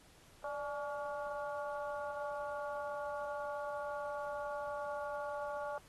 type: harmonic tone with a mistuned harmonic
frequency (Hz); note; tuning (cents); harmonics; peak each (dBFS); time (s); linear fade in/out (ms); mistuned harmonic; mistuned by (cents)
283.6; C#4; +40; 2 / 3 / 4 / 5; -40 / -44 / -46 / -48; 0.44-5.78; 2; 2; +60
effects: pink hiss -63 dBFS RMS until 5.88 s + AAC 32 kbps